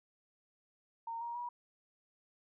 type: tone with pitch steps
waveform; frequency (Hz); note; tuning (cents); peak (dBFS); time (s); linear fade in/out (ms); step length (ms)
sine; 919 / 941.6 / 964.7; A#5 / A#5 / B5; -25 / +17 / -41; -38; 1.07-1.49; 5; 140
effects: none